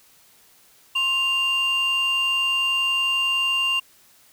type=tone pair together; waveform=triangle; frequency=1059.4 / 2791 Hz; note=C6 / F7; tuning=+21 / -2 cents; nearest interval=octave + perfect fourth; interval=1677 cents; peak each=-26 / -17 dBFS; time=0.95-3.8 s; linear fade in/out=10 ms; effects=tanh soft clip ceiling -14 dBFS + white hiss -55 dBFS RMS until 4.32 s